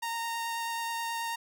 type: tone with vibrato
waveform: sawtooth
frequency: 924 Hz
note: A#5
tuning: 16 cents flat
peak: -28 dBFS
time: 0.02-1.36 s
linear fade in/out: 10 ms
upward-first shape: triangle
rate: 9.3 Hz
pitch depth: 11 cents each way
effects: none